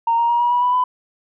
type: tone with pitch steps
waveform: sine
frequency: 924 / 936.4 / 948.9 / 961.6 / 974.4 / 987.5 / 1000.7 Hz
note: A#5 / A#5 / A#5 / B5 / B5 / B5 / B5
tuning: -16 / +8 / +31 / -46 / -24 / 0 / +23 cents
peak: -13 dBFS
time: 0.07-0.84 s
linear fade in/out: 5 ms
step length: 110 ms
effects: tanh soft clip ceiling -9 dBFS